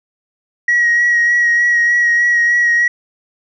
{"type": "tone with vibrato", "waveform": "sine", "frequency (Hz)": 1904, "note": "A#6", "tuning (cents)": 36, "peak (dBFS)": -8, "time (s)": [0.68, 2.88], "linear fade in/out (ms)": 5, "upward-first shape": "sine", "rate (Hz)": 3.3, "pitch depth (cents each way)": 19, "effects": ["tanh soft clip ceiling -7 dBFS"]}